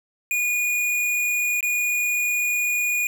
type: tone with dropouts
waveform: square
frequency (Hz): 2448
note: D#7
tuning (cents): -29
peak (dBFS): -21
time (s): 0.31-3.07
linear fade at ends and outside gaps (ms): 1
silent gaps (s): 1.607-1.628
effects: none